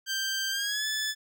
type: tone with pitch glide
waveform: 15% pulse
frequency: 1571 to 1733.1 Hz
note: G6 to A6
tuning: +3 to -27 cents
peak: -22 dBFS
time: 0.06-1.15 s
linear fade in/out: 50 ms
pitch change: +170 cents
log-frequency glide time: 0.5-0.86 s
effects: none